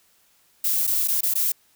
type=noise with dropouts; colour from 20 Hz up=violet; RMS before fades=-22 dBFS; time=0.64-1.52 s; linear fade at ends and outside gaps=5 ms; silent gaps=0.869-0.874 / 1.076-1.082 / 1.209-1.231 / 1.339-1.353 s; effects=white hiss -61 dBFS RMS until 1.75 s